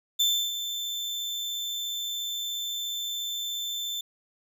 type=tone with ADSR envelope; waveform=35% pulse; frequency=3543 Hz; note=A7; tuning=11 cents sharp; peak=-18 dBFS; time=0.19-4.01 s; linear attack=14 ms; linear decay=310 ms; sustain=-10 dB; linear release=4 ms; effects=none